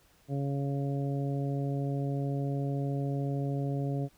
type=harmonic tone; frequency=139.5 Hz; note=C#3; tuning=11 cents sharp; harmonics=1 / 2 / 3 / 4 / 5; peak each=-30 / -36 / -40 / -42 / -44 dBFS; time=0.28-4.09 s; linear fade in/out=50 ms; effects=pink hiss -64 dBFS RMS until 4.17 s